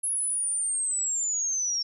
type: linear sweep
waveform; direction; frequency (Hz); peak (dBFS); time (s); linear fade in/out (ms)
sine; down; 10660 to 5430; -25; 0.03-1.83; 10
effects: none